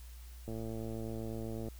click train, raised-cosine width 2 ms, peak -29 dBFS, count 136, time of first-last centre 0.48-1.685 s, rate 112 Hz, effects added 60 Hz sine -47 dBFS peak until 1.79 s + white hiss -60 dBFS RMS until 1.79 s

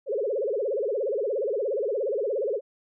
sine tone with vibrato, 476.4 Hz, A#4, 38 cents sharp, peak -24 dBFS, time 0.06-2.61 s, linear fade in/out 50 ms, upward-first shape sine, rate 17 Hz, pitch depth 300 cents each way, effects none

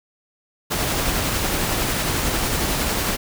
pink noise with tremolo, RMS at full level -21 dBFS, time 0.7-3.17 s, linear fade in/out 20 ms, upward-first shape triangle, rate 11 Hz, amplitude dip 25%, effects none

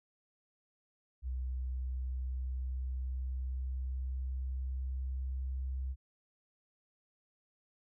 sine tone with pitch glide, 63.5 to 65.4 Hz, B1 to C2, +49 to 0 cents, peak -34 dBFS, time 1.22-5.96 s, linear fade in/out 50 ms, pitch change +51 cents, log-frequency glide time 1.39-5.8 s, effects none

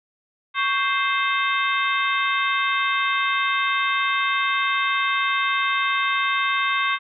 harmonic tone with a mistuned harmonic, 523.3 Hz, C5, in tune, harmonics 2 / 3 / 4 / 5 / 6 / 7, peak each -23 / -26 / -25 / -29 / -33 / -30 dBFS, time 0.54-6.99 s, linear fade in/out 50 ms, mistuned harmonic 2, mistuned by +110 cents, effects none

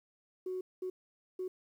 sine tone bursts at uneven times, 370 Hz, F#4, in tune, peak -34 dBFS, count 3, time 0.46-0.61 / 0.82-0.9 / 1.39-1.48 s, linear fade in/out 5 ms, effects tanh soft clip ceiling -30 dBFS + 11-bit

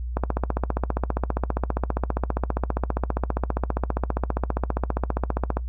click train, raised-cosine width 1 ms, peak -9 dBFS, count 82, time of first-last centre 0.17-5.57 s, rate 15 Hz, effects noise-tail reverb RT60 0.1 s tail -19 dB re dry + added 60 Hz sine -27 dBFS peak until 5.68 s

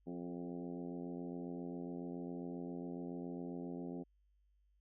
harmonic tone with a mistuned harmonic, 87.31 Hz, F2, in tune, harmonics 2 / 3 / 4 / 5 / 6 / 7 / 8 / 9, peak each -47 / -45 / -49 / -52 / -57 / -59 / -59 / -61 dBFS, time 0.06-4.04 s, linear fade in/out 20 ms, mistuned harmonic 5, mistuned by -25 cents, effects added 50 Hz sine -70 dBFS peak until 4.8 s

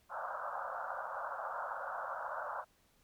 white band-pass noise, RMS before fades -41 dBFS, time 0.09-2.65 s, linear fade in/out 50 ms, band 530 to 1500 Hz, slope 96 dB/octave, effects pink hiss -71 dBFS RMS until 3.03 s

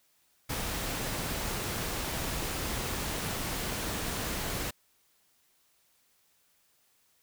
pink noise, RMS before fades -34 dBFS, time 0.49-4.71 s, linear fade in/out 10 ms, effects white hiss -69 dBFS RMS until 7.22 s

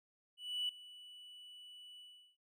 triangle tone with ADSR envelope, 2960 Hz, F#7, in tune, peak -31 dBFS, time 0.37-2.37 s, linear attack 320 ms, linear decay 3 ms, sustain -20 dB, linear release 380 ms, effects tanh soft clip ceiling -30 dBFS

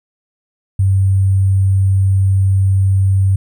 sine tone with sample-and-hold, 96.3 Hz, G2, 30 cents flat, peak -9 dBFS, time 0.79-3.36 s, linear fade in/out 5 ms, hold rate 8820 Hz, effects none

